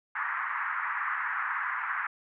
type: band-pass noise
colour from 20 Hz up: white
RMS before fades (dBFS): -32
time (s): 0.15-2.07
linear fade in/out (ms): 5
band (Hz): 970 to 1900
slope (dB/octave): 48
effects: none